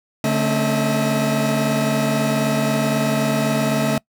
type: tone cluster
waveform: 40% pulse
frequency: 144 / 221.6 / 269.6 / 641 Hz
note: D3 / A3 / C#4 / E5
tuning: -34 / +13 / -48 / -49 cents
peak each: -22 / -20 / -25 / -22 dBFS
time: 0.24-3.98 s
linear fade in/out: 2 ms
effects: noise-tail reverb RT60 0.1 s tail -24 dB re dry